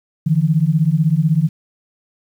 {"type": "beating tone pair", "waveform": "sine", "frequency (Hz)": [150, 166], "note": ["D3", "E3"], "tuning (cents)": [37, 12], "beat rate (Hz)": 16, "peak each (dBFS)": -15, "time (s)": [0.26, 1.49], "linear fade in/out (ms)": 10, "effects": ["8-bit"]}